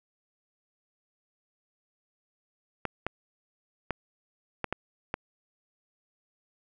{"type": "clicks", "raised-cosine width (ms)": 0.5, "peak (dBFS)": -14, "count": 6, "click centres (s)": [2.853, 3.066, 3.907, 4.643, 4.726, 5.141], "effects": []}